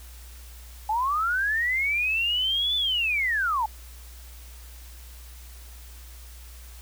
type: linear two-way sweep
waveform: sine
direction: up then down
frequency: 830.6 to 3520 to 830.6 Hz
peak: -22 dBFS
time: 0.89-3.66 s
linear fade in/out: 5 ms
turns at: 2.76 s
effects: added 60 Hz sine -42 dBFS peak until 6.81 s + white hiss -50 dBFS RMS until 6.81 s